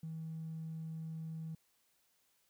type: tone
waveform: triangle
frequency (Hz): 160.6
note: E3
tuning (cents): -45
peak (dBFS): -37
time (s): 0.03-1.55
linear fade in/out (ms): 5
effects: tanh soft clip ceiling -38 dBFS + white hiss -75 dBFS RMS until 2.49 s